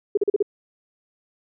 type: tone bursts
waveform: sine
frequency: 407.6 Hz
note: G#4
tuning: 32 cents flat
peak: -15 dBFS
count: 5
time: 0.15-0.426 s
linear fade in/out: 5 ms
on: 24 ms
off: 39 ms
effects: none